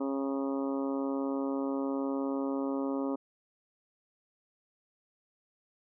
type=harmonic tone; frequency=137 Hz; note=C#3; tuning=20 cents flat; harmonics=2 / 3 / 4 / 5 / 6 / 7 / 8 / 9; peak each=-31 / -38 / -38 / -47 / -47 / -45 / -48 / -47 dBFS; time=0-3.16 s; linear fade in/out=10 ms; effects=none